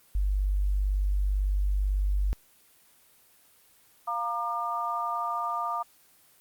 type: tone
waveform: sine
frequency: 49 Hz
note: G1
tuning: in tune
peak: -23 dBFS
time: 0.15-2.33 s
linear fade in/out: 0 ms
type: chord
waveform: sine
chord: Bb major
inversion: second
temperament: equal with one note detuned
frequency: 698.5 / 932.3 / 1200.7 Hz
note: F5 / Bb5 / D6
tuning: 0 / 0 / +38 cents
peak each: -34 / -33 / -30 dBFS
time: 4.07-5.83 s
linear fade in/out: 10 ms
effects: white hiss -60 dBFS RMS until 6.4 s + Opus 24 kbps